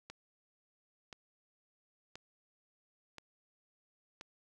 click train, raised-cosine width 0.2 ms, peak -29 dBFS, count 5, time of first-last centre 0.1-4.211 s, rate 0.973 Hz, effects none

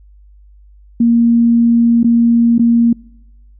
sine tone with dropouts, 233.9 Hz, A#3, 6 cents sharp, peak -7 dBFS, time 1-2.93 s, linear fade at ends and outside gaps 5 ms, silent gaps 2.032-2.043 / 2.582-2.593 s, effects noise-tail reverb RT60 0.9 s tail -25 dB re dry + added 50 Hz sine -40 dBFS peak until 3.59 s

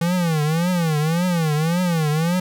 square tone with vibrato, 164.81 Hz, E3, in tune, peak -18 dBFS, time 0.01-2.4 s, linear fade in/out 5 ms, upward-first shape triangle, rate 1.8 Hz, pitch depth 200 cents each way, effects none

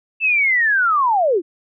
sine linear sweep, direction down, 2671 to 305.3 Hz, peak -13 dBFS, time 0.2-1.42 s, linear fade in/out 50 ms, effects none

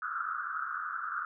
pink band-pass noise, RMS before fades -36 dBFS, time 0.02-1.25 s, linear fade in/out 2 ms, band 1200 to 1500 Hz, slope 96 dB/octave, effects none

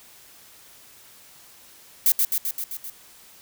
violet noise with echo, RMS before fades -17 dBFS, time 2.06-2.12 s, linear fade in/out 2 ms, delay 130 ms, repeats 6, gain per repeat -3 dB, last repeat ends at 2.9 s, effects white hiss -50 dBFS RMS until 3.41 s

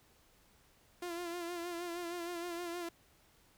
sawtooth tone with vibrato, 345.8 Hz, F4, 17 cents flat, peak -35 dBFS, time 1.02-2.89 s, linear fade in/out 5 ms, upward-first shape sine, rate 6.4 Hz, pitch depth 47 cents each way, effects pink hiss -67 dBFS RMS until 3.57 s

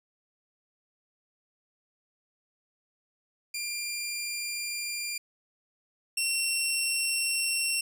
15% pulse tone pair in turn, 2391 / 2723 Hz, D7 / F7, +30 / -44 cents, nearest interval major second, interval 226 cents, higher second, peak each -25 / -19 dBFS, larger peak second, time 3.54-5.18 / 6.17-7.81 s, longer neither, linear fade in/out 5 ms, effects none

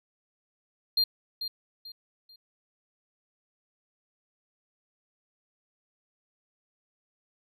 triangle tone with echo, 4200 Hz, C8, 6 cents sharp, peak -20 dBFS, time 0.97-1.04 s, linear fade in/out 5 ms, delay 440 ms, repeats 3, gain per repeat -10 dB, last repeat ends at 2.36 s, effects none

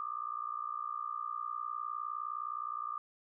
sine tone with amplitude modulation, 1200 Hz, D6, 37 cents sharp, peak -32 dBFS, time 0-2.98 s, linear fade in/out 0 ms, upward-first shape sine, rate 59.6 Hz, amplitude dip 95%, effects none

